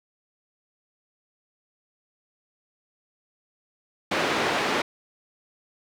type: band-pass noise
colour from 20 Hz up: pink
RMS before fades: -25 dBFS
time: 4.11-4.82 s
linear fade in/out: 5 ms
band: 290 to 3300 Hz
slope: 12 dB/octave
effects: none